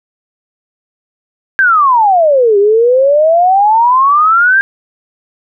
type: exponential two-way sweep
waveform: sine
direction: down then up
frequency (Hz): 1618 to 395.1 to 1618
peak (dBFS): -5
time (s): 1.59-4.61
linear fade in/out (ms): 0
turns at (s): 2.58
effects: none